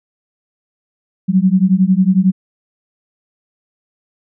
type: beating tone pair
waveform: sine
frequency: 182.3 / 193.3 Hz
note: F#3 / G3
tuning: -25 / -24 cents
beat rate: 11 Hz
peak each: -12 dBFS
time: 1.28-2.32 s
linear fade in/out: 20 ms
effects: none